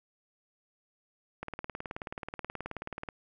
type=click train; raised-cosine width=0.5 ms; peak=-22 dBFS; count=32; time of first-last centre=1.43-3.088 s; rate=18.7 Hz; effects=none